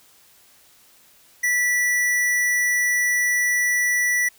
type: tone with hard clipping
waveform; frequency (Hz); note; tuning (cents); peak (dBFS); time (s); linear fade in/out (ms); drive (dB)
sine; 1960; B6; -14; -19; 1.43-4.29; 10; 18
effects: white hiss -54 dBFS RMS until 4.38 s